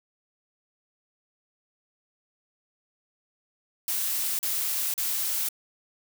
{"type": "noise bursts", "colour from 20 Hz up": "blue", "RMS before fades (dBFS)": -28, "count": 3, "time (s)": [3.88, 5.488], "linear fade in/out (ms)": 2, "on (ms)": 510, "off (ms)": 39, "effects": []}